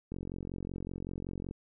click train, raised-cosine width 3 ms, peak -26 dBFS, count 64, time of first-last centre 0.12-1.511 s, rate 45.3 Hz, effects none

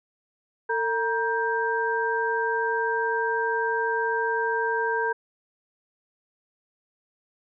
sine tone cluster, 451.2 / 945 / 1577 Hz, A4 / A#5 / G6, +44 / +23 / +10 cents, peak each -27 dBFS, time 0.69-5.13 s, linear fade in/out 10 ms, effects none

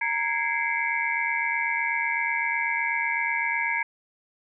sine tone cluster, 928 / 1654 / 2071 / 2159 / 2302 Hz, A#5 / G#6 / C7 / C#7 / D7, -8 / -8 / -18 / -46 / -35 cents, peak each -30 dBFS, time 0.01-3.83 s, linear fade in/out 5 ms, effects none

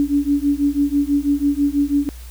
sine beating tone pair, 282.9 / 289 Hz, C#4 / D4, +35 / -28 cents, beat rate 6.1 Hz, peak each -18 dBFS, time 0-2.09 s, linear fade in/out 0 ms, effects added 60 Hz sine -33 dBFS peak until 2.3 s + white hiss -45 dBFS RMS until 2.3 s

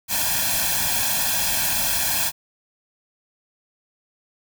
white noise with comb filter, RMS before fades -22 dBFS, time 0.08-2.32 s, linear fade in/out 50 ms, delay 1.2 ms, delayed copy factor +1, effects none

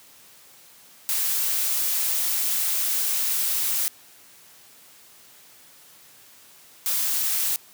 blue noise bursts at uneven times, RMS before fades -24 dBFS, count 2, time 1.09-3.88 / 6.86-7.56 s, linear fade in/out 0 ms, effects white hiss -51 dBFS RMS until 7.73 s + high-pass 80 Hz 12 dB/octave

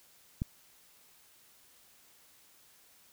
click, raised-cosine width 5 ms, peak -19 dBFS, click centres 0.419 s, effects white hiss -62 dBFS RMS until 3.12 s

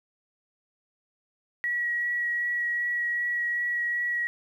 sine tone with vibrato, 1919 Hz, A#6, 50 cents sharp, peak -25 dBFS, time 1.64-4.27 s, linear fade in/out 0 ms, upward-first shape sine, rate 2.6 Hz, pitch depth 10 cents each way, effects 10-bit

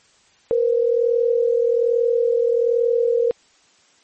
sine tone pair together, 466.8 / 508 Hz, A#4 / B4, +2 / +49 cents, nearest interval minor second, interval 147 cents, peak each -16 / -21 dBFS, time 0.51-3.31 s, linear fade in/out 0 ms, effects white hiss -56 dBFS RMS until 4.03 s + MP3 32 kbps

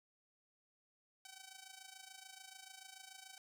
5% pulse tone with amplitude modulation, 764 Hz, G5, 45 cents flat, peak -39 dBFS, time 1.25-3.38 s, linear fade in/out 2 ms, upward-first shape sine, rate 26.9 Hz, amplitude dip 75%, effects none

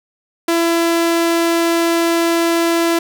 sawtooth tone, 335.7 Hz, E4, 32 cents sharp, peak -9 dBFS, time 0.48-2.99 s, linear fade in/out 5 ms, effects none

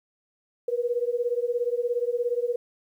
sine beating tone pair, 474.7 / 491.7 Hz, A#4 / B4, +31 / -8 cents, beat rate 17 Hz, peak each -26 / -27 dBFS, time 0.68-2.56 s, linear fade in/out 5 ms, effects 10-bit

